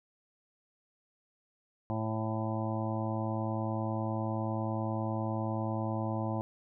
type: harmonic tone with a mistuned harmonic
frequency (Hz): 110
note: A2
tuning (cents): 0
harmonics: 1 / 2 / 3 / 5 / 6 / 7 / 8 / 9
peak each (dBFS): -34 / -37 / -39 / -41 / -42 / -42 / -43 / -44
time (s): 1.9-6.41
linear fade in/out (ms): 0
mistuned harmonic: 9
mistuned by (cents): +19
effects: none